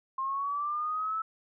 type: linear sweep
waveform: sine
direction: up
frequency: 1057 to 1318.5 Hz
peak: -29 dBFS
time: 0.18-1.22 s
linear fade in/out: 5 ms
effects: none